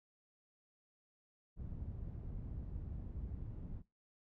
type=low-pass noise; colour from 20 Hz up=white; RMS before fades=-45 dBFS; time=1.56-3.83 s; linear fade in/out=50 ms; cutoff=100 Hz; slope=12 dB/octave; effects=noise-tail reverb RT60 0.2 s tail -19 dB re dry